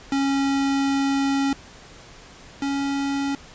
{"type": "tone pair in turn", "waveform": "square", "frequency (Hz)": [275.1, 278], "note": ["C#4", "C#4"], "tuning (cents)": [-13, 5], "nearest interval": "unison", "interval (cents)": 18, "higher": "second", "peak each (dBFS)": [-20, -23], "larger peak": "first", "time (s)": [[0.12, 1.53], [2.62, 3.35]], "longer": "first", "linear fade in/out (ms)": 2, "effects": ["pink hiss -45 dBFS RMS until 3.54 s", "resampled to 16000 Hz"]}